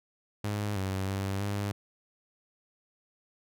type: tone with pitch steps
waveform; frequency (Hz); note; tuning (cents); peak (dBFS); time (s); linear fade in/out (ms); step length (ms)
sawtooth; 103.6 / 95.7 / 97.5 / 101.4; G#2 / G2 / G2 / G#2; -4 / -41 / -9 / -41; -26; 0.44-1.72; 5; 320
effects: none